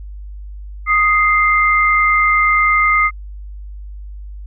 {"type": "tone pair together", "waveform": "sine", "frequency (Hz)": [1244.5, 2093], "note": ["D#6", "C7"], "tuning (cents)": [0, 0], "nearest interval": "major sixth", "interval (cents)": 900, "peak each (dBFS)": -13, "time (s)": [0.86, 3.11], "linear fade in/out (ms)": 50, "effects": ["added 50 Hz sine -28 dBFS peak until 4.46 s"]}